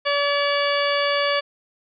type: harmonic tone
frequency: 572 Hz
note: D5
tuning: 46 cents flat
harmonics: 1 / 2 / 3 / 4 / 5 / 6 / 8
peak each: -22 / -25 / -27 / -28 / -29 / -30 / -31 dBFS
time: 0.05-1.41 s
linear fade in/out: 20 ms
effects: none